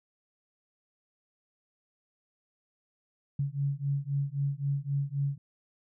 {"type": "beating tone pair", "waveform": "sine", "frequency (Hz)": [138.59, 142.39], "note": ["C#3", "C#3"], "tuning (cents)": [0, 47], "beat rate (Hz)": 3.8, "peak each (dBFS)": -31, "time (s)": [3.39, 5.38], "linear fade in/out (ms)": 5, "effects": []}